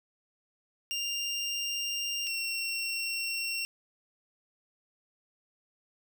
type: tone pair in turn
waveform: 25% pulse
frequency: 2794 / 2729 Hz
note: F7 / F7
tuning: 0 / -41 cents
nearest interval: unison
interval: 41 cents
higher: first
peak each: -27 dBFS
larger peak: neither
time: 0.91-2.27 / 2.27-3.65 s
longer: second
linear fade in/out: 0 ms
effects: none